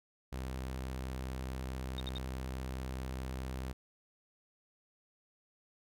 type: tone with vibrato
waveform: sawtooth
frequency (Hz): 64.7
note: C2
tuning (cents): -19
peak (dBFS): -34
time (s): 0.32-3.73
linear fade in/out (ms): 10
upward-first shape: sine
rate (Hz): 14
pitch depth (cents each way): 8
type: tone bursts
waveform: sine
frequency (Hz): 3689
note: A#7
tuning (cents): -19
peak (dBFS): -40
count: 3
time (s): 1.98-2.177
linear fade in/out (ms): 0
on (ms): 21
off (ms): 67
effects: none